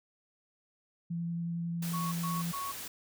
sine tone with vibrato, 169.4 Hz, E3, 48 cents sharp, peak -32 dBFS, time 1.1-2.52 s, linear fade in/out 10 ms, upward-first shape sine, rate 11 Hz, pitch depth 9 cents each way
white noise, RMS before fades -42 dBFS, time 1.82-2.88 s, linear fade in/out 5 ms
sine tone bursts, 1108.7 Hz, C#6, in tune, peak -35 dBFS, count 3, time 1.93-2.72 s, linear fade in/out 10 ms, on 190 ms, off 110 ms
effects none

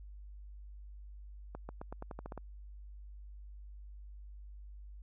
accelerating click train, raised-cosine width 1 ms, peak -29 dBFS, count 10, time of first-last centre 1.55-2.377 s, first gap 140 ms, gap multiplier 0.89, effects added 50 Hz sine -47 dBFS peak until 5.02 s

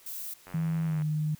violet noise, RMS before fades -38 dBFS, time 0.06-0.34 s, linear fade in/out 5 ms
click train, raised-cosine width 0.5 ms, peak -31 dBFS, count 51, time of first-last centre 0.47-1.021 s, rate 90.8 Hz
sine tone with pitch glide, 162.1 to 153 Hz, E3 to D#3, -29 to -29 cents, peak -26 dBFS, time 0.54-1.35 s, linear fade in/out 5 ms, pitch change -100 cents, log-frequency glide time 0.85-1 s
effects white hiss -57 dBFS RMS until 1.39 s

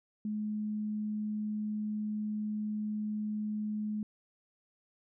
sine tone, 212.1 Hz, G#3, 37 cents sharp, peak -32 dBFS, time 0.25-4.03 s, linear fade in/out 2 ms, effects none

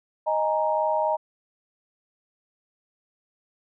sine chord, D# suspended fourth, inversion none, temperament just, 622.3 / 829.7 / 933.4 Hz, D#5 / G#5 / A#5, 0 / -2 / +2 cents, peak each -24 / -28 / -25 dBFS, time 0.26-1.17 s, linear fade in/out 20 ms, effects none

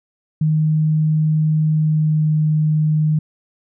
sine tone with pitch glide, 155.3 to 154.05 Hz, D#3 to D#3, -3 to -17 cents, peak -13 dBFS, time 0.41-3.19 s, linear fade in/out 5 ms, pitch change -14 cents, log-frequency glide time 1.71-2.35 s, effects none

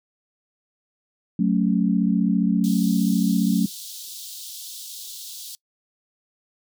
sine chord, F# minor, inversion none, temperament equal, 185 / 220 / 277.2 Hz, F#3 / A3 / C#4, 0 / 0 / 0 cents, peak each -20 / -21 / -24 dBFS, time 1.39-3.66 s, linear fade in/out 5 ms
pink high-pass noise, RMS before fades -37 dBFS, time 2.64-5.55 s, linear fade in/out 0 ms, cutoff 3400 Hz, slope 48 dB/octave
effects noise-tail reverb RT60 0.1 s tail -24 dB re dry

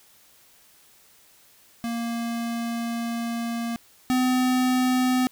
square tone pair in turn, 233.1 / 254.1 Hz, A#3 / B3, 0 / +49 cents, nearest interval minor second, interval 149 cents, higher second, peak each -27 / -20 dBFS, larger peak second, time 1.84-3.76 / 4.1-5.27 s, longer first, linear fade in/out 0 ms, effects white hiss -56 dBFS RMS until 5.31 s

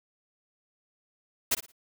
white noise with echo, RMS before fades -24 dBFS, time 1.51-1.55 s, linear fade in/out 10 ms, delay 57 ms, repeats 3, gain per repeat -12 dB, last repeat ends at 1.721 s, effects none

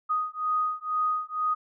sine beating tone pair, 1244.5 / 1246.6 Hz, D#6 / D#6, 0 / +3 cents, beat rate 2.1 Hz, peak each -28 dBFS, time 0.09-1.55 s, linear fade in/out 20 ms, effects none

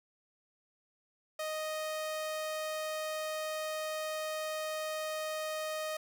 sawtooth tone, 622.3 Hz, D#5, in tune, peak -31 dBFS, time 1.39-5.97 s, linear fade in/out 5 ms, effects none

